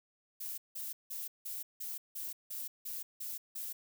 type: noise bursts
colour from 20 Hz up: violet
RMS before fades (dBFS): -41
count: 10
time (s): 0.4-3.73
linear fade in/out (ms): 10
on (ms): 180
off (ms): 170
effects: none